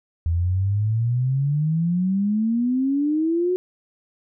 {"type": "exponential sweep", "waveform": "sine", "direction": "up", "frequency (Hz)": [81.5, 370], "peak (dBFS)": -18, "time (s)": [0.26, 3.56], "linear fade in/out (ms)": 0, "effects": []}